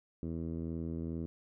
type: tone with low-pass filter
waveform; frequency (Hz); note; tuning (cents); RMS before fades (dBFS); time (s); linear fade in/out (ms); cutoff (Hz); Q
10% pulse; 82.3; E2; -2; -38; 0.23-1.26; 0; 300; 1.1
effects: none